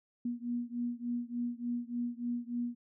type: beating tone pair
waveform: sine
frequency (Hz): 238.9 / 242.3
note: A#3 / B3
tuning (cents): +43 / -33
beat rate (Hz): 3.4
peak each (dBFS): -36 / -37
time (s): 0.25-2.75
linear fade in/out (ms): 5
effects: none